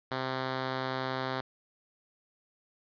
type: tone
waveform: 5% pulse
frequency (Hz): 130.81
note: C3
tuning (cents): 0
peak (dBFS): -20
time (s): 0.11-1.41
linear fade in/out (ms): 5
effects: resampled to 11025 Hz + 10-bit